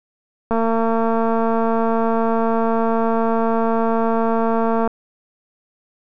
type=click train; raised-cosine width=1 ms; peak=-7 dBFS; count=992; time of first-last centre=0.51-4.876 s; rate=227 Hz; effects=none